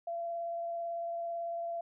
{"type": "tone with vibrato", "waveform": "sine", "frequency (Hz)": 680, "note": "F5", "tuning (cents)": -46, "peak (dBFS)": -34, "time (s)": [0.07, 1.81], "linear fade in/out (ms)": 5, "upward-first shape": "sine", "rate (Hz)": 18, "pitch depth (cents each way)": 10, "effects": []}